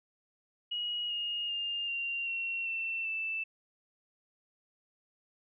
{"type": "tone with pitch steps", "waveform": "sine", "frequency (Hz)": [2898, 2855, 2812, 2770, 2729, 2688, 2648], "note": ["F#7", "F7", "F7", "F7", "F7", "E7", "E7"], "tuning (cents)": [-37, 37, 11, -15, -41, 33, 7], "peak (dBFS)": -32, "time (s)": [0.71, 3.44], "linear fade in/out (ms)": 10, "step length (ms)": 390, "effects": []}